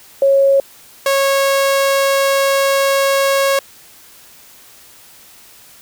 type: tone pair in turn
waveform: sine / sawtooth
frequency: 549 / 549 Hz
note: C#5 / C#5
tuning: -17 / -17 cents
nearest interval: unison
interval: 0 cents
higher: neither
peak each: -8 dBFS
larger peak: neither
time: 0.22-0.6 / 1.06-3.59 s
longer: second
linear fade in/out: 2 ms
effects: white hiss -43 dBFS RMS until 5.81 s